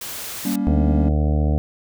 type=noise; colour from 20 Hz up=white; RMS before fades=-31 dBFS; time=0.01-0.56 s; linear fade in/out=5 ms
type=chord; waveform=triangle; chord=G diminished; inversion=none; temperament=just; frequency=196 / 235.2 / 282.2 Hz; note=G3 / Bb3 / Db4; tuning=0 / +16 / +31 cents; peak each=-22 dBFS; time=0.45-1.09 s; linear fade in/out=5 ms
type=harmonic tone; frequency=75 Hz; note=D2; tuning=37 cents sharp; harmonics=1 / 2 / 3 / 4 / 6 / 7 / 8 / 9 / 10; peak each=-17 / -23 / -27 / -29 / -33 / -34 / -35 / -36 / -37 dBFS; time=0.67-1.58 s; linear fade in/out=0 ms
effects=none